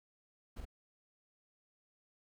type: noise with echo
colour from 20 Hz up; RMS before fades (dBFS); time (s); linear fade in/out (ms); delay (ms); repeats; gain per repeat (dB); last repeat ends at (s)
brown; -43; 0.56-0.61; 10; 43; 1; -2; 0.653
effects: none